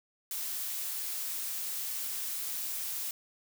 blue noise, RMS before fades -36 dBFS, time 0.31-3.11 s, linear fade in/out 2 ms, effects none

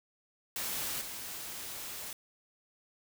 white noise with level steps, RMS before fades -36 / -42 dBFS, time 0.56-2.13 s, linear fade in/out 2 ms, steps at 1.01 s, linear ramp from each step 5 ms, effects none

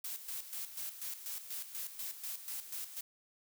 blue noise with tremolo, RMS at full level -41 dBFS, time 0.04-3.01 s, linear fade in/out 5 ms, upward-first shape square, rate 4.1 Hz, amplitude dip 65%, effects none

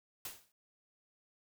white noise with exponential decay, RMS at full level -40 dBFS, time 0.25-0.52 s, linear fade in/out 2 ms, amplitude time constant 57 ms, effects none

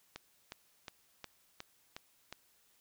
click train, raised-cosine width 0.2 ms, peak -26 dBFS, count 7, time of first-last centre 0.16-2.326 s, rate 2.77 Hz, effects white hiss -70 dBFS RMS until 2.8 s

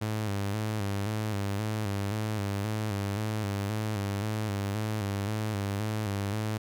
sawtooth tone with vibrato, 103.83 Hz, G#2, in tune, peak -25 dBFS, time 0.01-6.58 s, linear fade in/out 10 ms, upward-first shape square, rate 1.9 Hz, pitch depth 66 cents each way, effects none

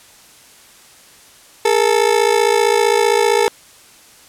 30% pulse ring-modulated tone, 440 Hz, A4, in tune, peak -6 dBFS, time 1.65-3.48 s, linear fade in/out 0 ms, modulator 27.7 Hz, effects white hiss -45 dBFS RMS until 4.28 s + low-pass 11000 Hz 12 dB/octave

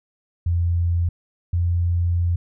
sine tone pair in turn, 85.9 / 86.65 Hz, F2 / F2, -28 / -13 cents, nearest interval unison, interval 15 cents, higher second, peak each -17 dBFS, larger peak neither, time 0.46-1.09 / 1.53-2.36 s, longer second, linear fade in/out 5 ms, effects none

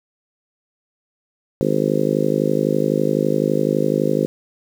harmonic tone, 51.91 Hz, G#1, in tune, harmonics 3 / 4 / 5 / 6 / 7 / 8 / 9 / 10, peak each -24 / -24 / -24 / -24 / -24 / -24 / -24 / -24 dBFS, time 1.61-4.26 s, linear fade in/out 0 ms, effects 7-bit

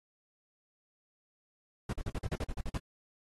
brown noise bursts, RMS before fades -34 dBFS, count 11, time 1.89-2.78 s, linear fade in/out 5 ms, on 40 ms, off 45 ms, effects AAC 32 kbps

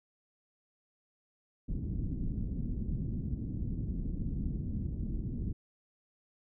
pink low-pass noise, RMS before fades -35 dBFS, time 1.68-5.53 s, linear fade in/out 10 ms, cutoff 260 Hz, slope 24 dB/octave, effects none

